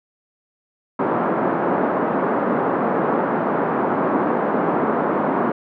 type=band-pass noise; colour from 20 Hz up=pink; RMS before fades=-20 dBFS; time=0.99-5.52 s; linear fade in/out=5 ms; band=200 to 1300 Hz; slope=24 dB/octave; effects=none